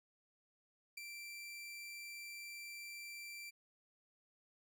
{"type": "tone with ADSR envelope", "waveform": "sawtooth", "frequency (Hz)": 2349, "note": "D7", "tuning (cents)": 0, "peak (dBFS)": -39, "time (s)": [0.97, 3.51], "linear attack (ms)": 7, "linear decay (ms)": 10, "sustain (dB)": -5, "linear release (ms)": 21, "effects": []}